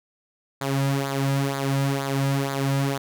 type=tone with flanger; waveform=sawtooth; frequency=137.6 Hz; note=C#3; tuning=12 cents flat; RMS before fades=-24 dBFS; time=0.61-2.98 s; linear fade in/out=5 ms; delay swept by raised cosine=0.35 to 2.75 ms; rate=2.1 Hz; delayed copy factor=-0.65; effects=none